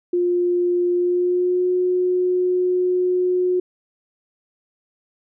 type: tone with pitch glide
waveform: sine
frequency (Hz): 353.3 to 363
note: F4 to F#4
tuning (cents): +20 to -33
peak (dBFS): -16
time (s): 0.13-3.6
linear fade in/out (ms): 5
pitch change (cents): +47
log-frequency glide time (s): 0.94-1.7
effects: none